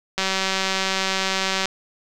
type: click train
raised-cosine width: 0.2 ms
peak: -5 dBFS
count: 283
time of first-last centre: 0.18-1.656 s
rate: 191 Hz
effects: none